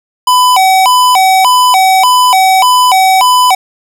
square tone with vibrato, 871 Hz, A5, 18 cents flat, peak -5 dBFS, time 0.27-3.55 s, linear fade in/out 5 ms, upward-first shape square, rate 1.7 Hz, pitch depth 240 cents each way, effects none

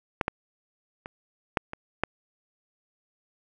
clicks, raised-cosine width 0.5 ms, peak -9 / -10 / -22 / -7 / -20 / -8 dBFS, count 6, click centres 0.212 / 0.281 / 1.059 / 1.572 / 1.734 / 2.036 s, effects none

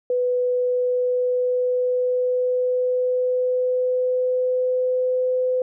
sine tone with pitch glide, 496.3 to 507.6 Hz, B4 to B4, +8 to +47 cents, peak -18 dBFS, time 0.1-5.62 s, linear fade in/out 2 ms, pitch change +39 cents, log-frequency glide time 0.37-5.32 s, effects none

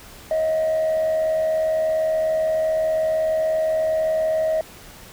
sine tone with frequency modulation, 634 Hz, D#5, 32 cents sharp, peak -16 dBFS, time 0.31-4.61 s, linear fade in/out 2 ms, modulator 77.1 Hz, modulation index 0.28, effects tanh soft clip ceiling -16 dBFS + pink hiss -43 dBFS RMS until 5.12 s

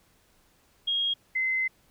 sine tone pair in turn, 3266 / 2057 Hz, G#7 / C7, -30 / -30 cents, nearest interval minor sixth, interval 800 cents, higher first, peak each -24 dBFS, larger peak neither, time 0.87-1.14 / 1.35-1.68 s, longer second, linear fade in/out 10 ms, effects pink hiss -64 dBFS RMS until 1.9 s

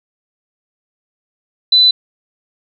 sine tone, 4000 Hz, B7, 21 cents sharp, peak -6 dBFS, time 1.72-1.91 s, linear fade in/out 5 ms, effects none

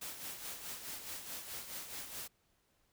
white noise with tremolo, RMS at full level -43 dBFS, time 0.01-2.28 s, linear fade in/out 10 ms, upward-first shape sine, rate 4.7 Hz, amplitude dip 55%, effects pink hiss -75 dBFS RMS until 2.92 s

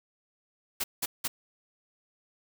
white noise bursts, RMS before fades -30 dBFS, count 3, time 0.8-1.28 s, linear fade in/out 10 ms, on 40 ms, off 180 ms, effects none

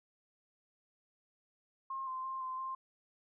sine tone with pitch steps, 1069 / 1040 / 1056 / 1037 / 1053 Hz, C6 / C6 / C6 / C6 / C6, +37 / -11 / +16 / -16 / +11 cents, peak -37 dBFS, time 1.9-2.75 s, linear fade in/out 5 ms, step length 170 ms, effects none

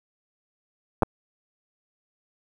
clicks, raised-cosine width 1 ms, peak -6 dBFS, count 2, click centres 1.023 / 1.032 s, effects 7-bit

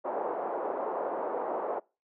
pink band-pass noise, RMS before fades -33 dBFS, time 0.04-1.8 s, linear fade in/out 20 ms, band 410 to 940 Hz, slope 24 dB/octave, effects noise-tail reverb RT60 0.3 s tail -25 dB re dry

